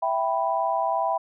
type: chord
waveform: sine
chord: E minor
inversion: none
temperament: equal with one note detuned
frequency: 659.3 / 781.3 / 987.8 Hz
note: E5 / G5 / B5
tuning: 0 / -6 / 0 cents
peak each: -26 dBFS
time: 0.02-1.18 s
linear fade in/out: 10 ms
effects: none